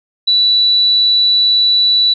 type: tone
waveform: sine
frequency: 3951 Hz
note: B7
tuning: in tune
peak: -8 dBFS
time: 0.27-2.14 s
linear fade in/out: 10 ms
effects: none